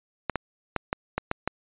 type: clicks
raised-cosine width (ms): 0.5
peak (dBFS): -10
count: 7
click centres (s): 0.297 / 0.357 / 0.763 / 0.929 / 1.18 / 1.314 / 1.476
effects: resampled to 8000 Hz